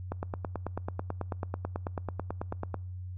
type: click train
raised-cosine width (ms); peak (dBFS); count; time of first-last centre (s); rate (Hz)
1; -19; 25; 0.12-2.743; 9.15
effects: noise-tail reverb RT60 0.6 s tail -26 dB re dry + added 91 Hz sine -37 dBFS peak until 3.17 s